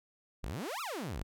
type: exponential two-way sweep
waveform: sawtooth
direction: up then down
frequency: 37.24 to 1396.9 to 37.24 Hz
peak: -33 dBFS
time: 0.43-1.23 s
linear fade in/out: 10 ms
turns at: 0.81 s
effects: none